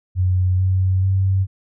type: tone with pitch steps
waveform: sine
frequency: 91.8 / 93.73 / 95.7 Hz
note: F#2 / F#2 / G2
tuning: -13 / +23 / -41 cents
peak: -14 dBFS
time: 0.15-1.47 s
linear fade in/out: 50 ms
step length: 440 ms
effects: none